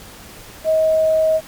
sine tone with quantisation, 634 Hz, D#5, 32 cents sharp, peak -12 dBFS, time 0.64-1.41 s, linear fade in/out 50 ms, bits 7, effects pink hiss -39 dBFS RMS until 1.47 s + MP3 96 kbps

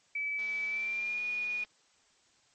sine tone with pitch glide, 2299 to 2450 Hz, D7 to D#7, -37 to -27 cents, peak -31 dBFS, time 0.15-1.64 s, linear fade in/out 5 ms, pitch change +110 cents, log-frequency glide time 0.67-1.22 s
click train, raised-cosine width 0.2 ms, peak -36 dBFS, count 269, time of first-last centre 0.39-1.648 s, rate 213 Hz
effects white hiss -67 dBFS RMS until 2.54 s + MP3 32 kbps

